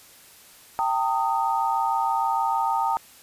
sine chord, Eb major, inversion first, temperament equal with one note detuned, 784 / 910.5 / 1244.5 Hz, G5 / Bb5 / Eb6, 0 / -41 / 0 cents, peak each -26 / -23 / -28 dBFS, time 0.79-2.97 s, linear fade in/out 0 ms, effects white hiss -50 dBFS RMS until 3.22 s + resampled to 32000 Hz

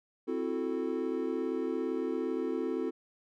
triangle chord, F# half-diminished seventh, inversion second, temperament equal with one note detuned, 261.6 / 329.6 / 367.2 / 440 Hz, C4 / E4 / F#4 / A4, 0 / 0 / -13 / 0 cents, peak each -34 dBFS, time 0.27-2.91 s, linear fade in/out 20 ms, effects none

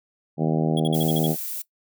harmonic tone, 79.1 Hz, D#2, 29 cents sharp, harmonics 2 / 3 / 4 / 5 / 6 / 7 / 8 / 9 / 10, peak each -22 / -26 / -28 / -30 / -32 / -33 / -34 / -35 / -36 dBFS, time 0.37-1.36 s, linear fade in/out 50 ms
square tone bursts, 3322 Hz, G#7, in tune, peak -29 dBFS, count 7, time 0.77-1.265 s, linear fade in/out 2 ms, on 27 ms, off 51 ms
violet noise, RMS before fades -31 dBFS, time 0.94-1.62 s, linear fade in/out 5 ms
effects noise-tail reverb RT60 0.1 s tail -19 dB re dry

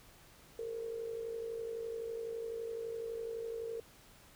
sine tone with amplitude modulation, 457.7 Hz, A#4, 32 cents flat, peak -35 dBFS, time 0.59-3.8 s, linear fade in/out 2 ms, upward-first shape sine, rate 51.9 Hz, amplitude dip 60%, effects pink hiss -60 dBFS RMS until 4.35 s

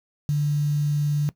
sine tone with quantisation, 146.83 Hz, D3, in tune, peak -19 dBFS, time 0.29-1.29 s, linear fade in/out 0 ms, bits 7, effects noise-tail reverb RT60 0.1 s tail -18 dB re dry

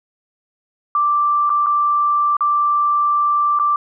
sine tone with dropouts, 1174.7 Hz, D6, in tune, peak -13 dBFS, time 0.95-3.76 s, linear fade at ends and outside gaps 2 ms, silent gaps 1.495-1.501 / 1.662-1.667 / 2.368-2.407 / 3.589-3.597 s, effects none

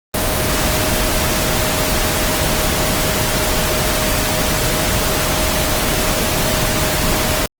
sine tone in noise, 622.3 Hz, D#5, in tune, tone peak -25 dBFS, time 0.14-7.46 s, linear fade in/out 2 ms, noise pink, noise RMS -17 dBFS, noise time 0.14-7.46 s, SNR -11 dB, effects Opus 24 kbps

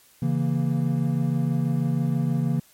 triangle chord, A# diminished, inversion first, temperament equal, 138.59 / 164.81 / 233.1 Hz, C#3 / E3 / A#3, 0 / 0 / 0 cents, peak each -22 / -23 / -25 dBFS, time 0.22-2.6 s, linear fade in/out 5 ms, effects white hiss -56 dBFS RMS until 2.73 s + MP3 64 kbps

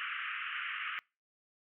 pink band-pass noise, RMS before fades -39 dBFS, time 0-0.99 s, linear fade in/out 0 ms, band 1200 to 3000 Hz, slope 96 dB/octave, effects noise-tail reverb RT60 0.3 s tail -26 dB re dry

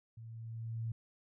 sine tone with level ramp, 113.7 Hz, A#2, 43 cents flat, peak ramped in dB -47 to -34 dBFS, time 0.17-0.92 s, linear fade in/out 5 ms, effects none

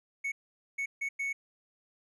triangle tone bursts at uneven times, 2216 Hz, C#7, 1 cent flat, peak -29 dBFS, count 4, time 0.24-0.32 / 0.78-0.86 / 1.01-1.09 / 1.19-1.33 s, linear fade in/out 10 ms, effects resampled to 32000 Hz

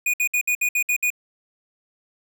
square tone bursts, 2461 Hz, D#7, 20 cents flat, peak -19 dBFS, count 8, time 0.06-1.103 s, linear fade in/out 5 ms, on 77 ms, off 61 ms, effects none

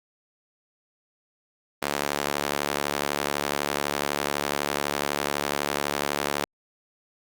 sawtooth tone with high-pass filter, 72 Hz, D2, 34 cents flat, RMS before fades -28 dBFS, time 1.82-6.45 s, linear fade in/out 5 ms, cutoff 440 Hz, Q 0.64, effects Opus 32 kbps

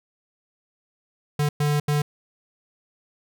square tone bursts at uneven times, 147.3 Hz, D3, 6 cents sharp, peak -20 dBFS, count 3, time 1.39-1.49 / 1.6-1.8 / 1.88-2.02 s, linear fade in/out 5 ms, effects none

